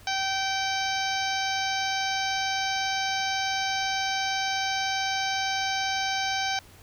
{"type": "harmonic tone", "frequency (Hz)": 774, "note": "G5", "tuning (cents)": -22, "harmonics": [1, 2, 3, 4, 5, 6, 7, 8], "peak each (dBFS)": [-29, -32, -34, -35, -36, -37, -37, -38], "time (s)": [0.07, 6.59], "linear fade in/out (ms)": 2, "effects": ["added 91 Hz sine -54 dBFS peak until 6.82 s", "pink hiss -53 dBFS RMS until 6.82 s"]}